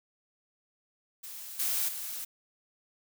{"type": "noise with level steps", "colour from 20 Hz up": "blue", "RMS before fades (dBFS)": [-43, -30, -38], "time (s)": [1.23, 2.25], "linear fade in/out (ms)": 10, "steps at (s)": [1.59, 1.88], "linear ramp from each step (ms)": 10, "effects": []}